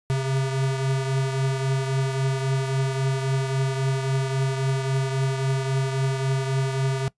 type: beating tone pair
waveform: square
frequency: 133.3 / 137 Hz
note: C3 / C#3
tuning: +33 / -20 cents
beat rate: 3.7 Hz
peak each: -23 / -31 dBFS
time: 0.1-7.08 s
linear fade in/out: 0 ms
effects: noise-tail reverb RT60 0.1 s tail -20 dB re dry + resampled to 22050 Hz